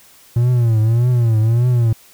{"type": "tone with vibrato", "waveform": "triangle", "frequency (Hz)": 116.54, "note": "A#2", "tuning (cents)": 0, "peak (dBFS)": -9, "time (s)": [0.36, 1.93], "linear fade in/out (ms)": 5, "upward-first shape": "triangle", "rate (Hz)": 1.7, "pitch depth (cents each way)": 140, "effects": ["white hiss -47 dBFS RMS until 2.13 s"]}